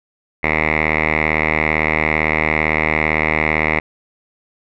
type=tone with low-pass filter; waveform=5% pulse; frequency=77.78 Hz; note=D#2; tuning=in tune; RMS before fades=-17 dBFS; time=0.43-3.8 s; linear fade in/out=10 ms; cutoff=2100 Hz; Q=7.8; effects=none